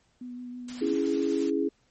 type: tone with vibrato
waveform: sine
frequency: 246.9 Hz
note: B3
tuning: in tune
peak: -36 dBFS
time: 0.21-0.94 s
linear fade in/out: 5 ms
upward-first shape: triangle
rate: 6.2 Hz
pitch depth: 19 cents each way
type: noise with tremolo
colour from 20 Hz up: white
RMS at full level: -42 dBFS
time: 0.68-1.5 s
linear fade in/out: 5 ms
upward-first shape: sine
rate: 11 Hz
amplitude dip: 25%
type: chord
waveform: sine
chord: C# minor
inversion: none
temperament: equal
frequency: 277.2 / 329.6 / 415.3 Hz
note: C#4 / E4 / G#4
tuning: 0 / 0 / 0 cents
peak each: -28 dBFS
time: 0.81-1.69 s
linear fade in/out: 10 ms
effects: pink hiss -68 dBFS RMS until 1.9 s + MP3 32 kbps